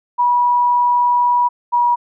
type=tone pair in turn; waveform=sine; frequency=972 / 963.1 Hz; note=B5 / B5; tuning=-28 / -44 cents; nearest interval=unison; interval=16 cents; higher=first; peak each=-11 dBFS; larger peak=neither; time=0.18-1.49 / 1.72-1.96 s; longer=first; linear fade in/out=20 ms; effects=none